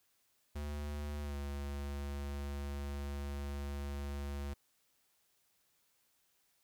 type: tone with pitch glide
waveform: square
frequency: 73.42 to 70.88 Hz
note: D2 to C#2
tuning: 0 to +39 cents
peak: -39 dBFS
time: 0.55-4.54 s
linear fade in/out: 10 ms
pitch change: -61 cents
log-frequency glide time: 1.22-1.36 s
effects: white hiss -75 dBFS RMS until 6.63 s